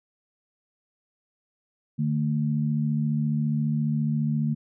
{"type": "tone pair together", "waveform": "sine", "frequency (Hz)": [149.7, 224.3], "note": ["D3", "A3"], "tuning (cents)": [33, 34], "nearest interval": "perfect fifth", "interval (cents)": 701, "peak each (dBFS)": [-24, -26], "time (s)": [1.98, 4.55], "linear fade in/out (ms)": 20, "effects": []}